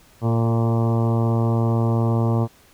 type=harmonic tone with a mistuned harmonic; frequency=115.3 Hz; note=A#2; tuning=19 cents flat; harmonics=1 / 2 / 3 / 4 / 5 / 6 / 7 / 8 / 9 / 10; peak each=-18 / -24 / -28 / -30 / -32 / -34 / -35 / -36 / -37 / -38 dBFS; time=0.21-2.48 s; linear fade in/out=50 ms; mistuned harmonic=4; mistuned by=-19 cents; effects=pink hiss -53 dBFS RMS until 2.73 s